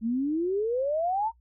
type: exponential sweep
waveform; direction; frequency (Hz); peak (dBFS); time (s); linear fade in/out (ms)
sine; up; 216.6 to 929; -24; 0.01-1.32; 50
effects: noise-tail reverb RT60 0.1 s tail -22 dB re dry + added 60 Hz sine -58 dBFS peak until 1.4 s